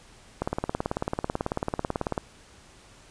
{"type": "click train", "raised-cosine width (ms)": 1, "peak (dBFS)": -12, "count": 33, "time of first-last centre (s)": [0.42, 2.178], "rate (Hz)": 18.2, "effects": ["pink hiss -53 dBFS RMS until 3.1 s", "resampled to 22050 Hz"]}